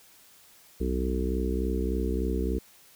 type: harmonic tone with a mistuned harmonic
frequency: 63.4 Hz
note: B1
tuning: 46 cents sharp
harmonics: 1 / 3 / 4 / 5 / 6 / 7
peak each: -28 / -34 / -35 / -35 / -34 / -35 dBFS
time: 0.8-2.59 s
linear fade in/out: 10 ms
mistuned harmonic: 1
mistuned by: -18 cents
effects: white hiss -56 dBFS RMS until 2.95 s